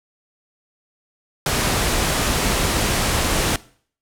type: low-pass noise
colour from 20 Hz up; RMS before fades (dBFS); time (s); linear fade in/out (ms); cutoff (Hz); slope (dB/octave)
pink; -20; 1.46-3.56; 2; 12000; 24
effects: noise-tail reverb RT60 0.5 s tail -20 dB re dry